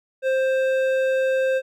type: tone with hard clipping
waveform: sine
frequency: 526 Hz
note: C5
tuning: 9 cents sharp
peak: -20 dBFS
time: 0.22-1.62 s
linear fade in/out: 50 ms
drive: 10 dB
effects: none